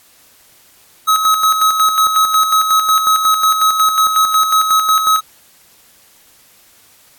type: tone with tremolo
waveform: square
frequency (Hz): 1279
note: D#6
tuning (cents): +47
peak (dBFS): -9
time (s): 1.07-5.21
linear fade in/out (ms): 20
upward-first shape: square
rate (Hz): 5.5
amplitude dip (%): 50
effects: white hiss -48 dBFS RMS until 7.18 s + AAC 64 kbps